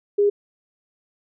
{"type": "tone", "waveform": "sine", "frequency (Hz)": 408.2, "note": "G#4", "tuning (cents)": -30, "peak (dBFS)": -14, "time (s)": [0.18, 0.3], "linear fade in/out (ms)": 10, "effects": []}